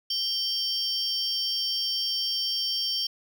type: tone cluster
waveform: triangle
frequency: 3152 / 4635 / 5230 / 5480 Hz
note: G7 / D8 / E8 / F8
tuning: +9 / -24 / -15 / -34 cents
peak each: -29 / -31 / -37 / -28 dBFS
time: 0.1-3.07 s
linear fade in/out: 5 ms
effects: none